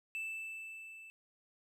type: tone with level ramp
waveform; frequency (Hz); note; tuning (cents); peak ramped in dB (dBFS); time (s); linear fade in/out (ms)
triangle; 2643; E7; +4; -35 to -49; 0.15-1.1; 0
effects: none